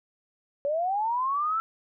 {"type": "linear sweep", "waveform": "sine", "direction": "up", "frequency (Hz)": [554.4, 1341], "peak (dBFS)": -24, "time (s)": [0.65, 1.6], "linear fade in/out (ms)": 0, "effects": []}